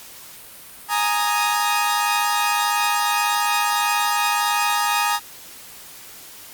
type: chord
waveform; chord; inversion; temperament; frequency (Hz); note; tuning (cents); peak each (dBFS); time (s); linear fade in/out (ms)
sawtooth; Ab suspended second; none; equal; 830.6 / 932.3 / 1244.5; Ab5 / Bb5 / Eb6; 0 / 0 / 0; -19; 0.88-5.2; 50
effects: white hiss -41 dBFS RMS until 6.53 s + Opus 48 kbps